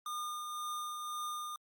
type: tone with tremolo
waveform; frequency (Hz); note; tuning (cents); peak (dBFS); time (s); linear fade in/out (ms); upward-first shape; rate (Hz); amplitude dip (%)
square; 1213; D#6; -44; -37; 0.06-1.56; 2; triangle; 1.9; 35
effects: Opus 48 kbps